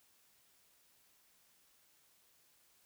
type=silence; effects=white hiss -70 dBFS RMS until 2.85 s